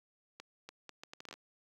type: accelerating click train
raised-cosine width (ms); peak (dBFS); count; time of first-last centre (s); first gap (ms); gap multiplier
0.2; -29; 11; 0.4-1.339; 290; 0.7
effects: high-pass 150 Hz 12 dB/octave + 10-bit